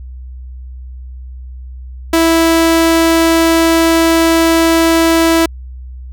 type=tone; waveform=sawtooth; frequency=329 Hz; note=E4; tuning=3 cents flat; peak=-4 dBFS; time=2.13-5.46 s; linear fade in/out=5 ms; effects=added 63 Hz sine -26 dBFS peak until 6.12 s